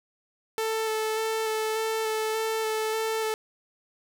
sawtooth tone with vibrato, 440 Hz, A4, in tune, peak -22 dBFS, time 0.58-3.34 s, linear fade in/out 0 ms, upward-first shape square, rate 1.7 Hz, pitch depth 12 cents each way, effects none

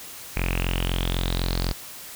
sawtooth tone with low-pass filter sweep, 44 Hz, F1, 14 cents sharp, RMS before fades -25 dBFS, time 0.36-1.73 s, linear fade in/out 10 ms, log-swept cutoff 2400 to 4700 Hz, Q 7.7, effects white hiss -40 dBFS RMS until 2.15 s

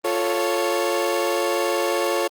30% pulse chord, F augmented, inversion none, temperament equal, 349.2 / 440 / 554.4 Hz, F4 / A4 / C#5, 0 / 0 / 0 cents, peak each -22 / -23 / -21 dBFS, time 0.04-2.28 s, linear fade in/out 10 ms, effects Opus 24 kbps

